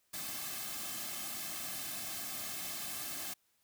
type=noise with comb filter; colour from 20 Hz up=white; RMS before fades=-41 dBFS; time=0.13-3.34 s; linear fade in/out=10 ms; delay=2.1 ms; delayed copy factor=-0.8; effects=white hiss -75 dBFS RMS until 3.63 s